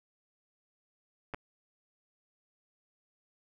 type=clicks; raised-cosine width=0.5 ms; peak=-23 dBFS; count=2; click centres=1.338 / 1.345 s; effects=none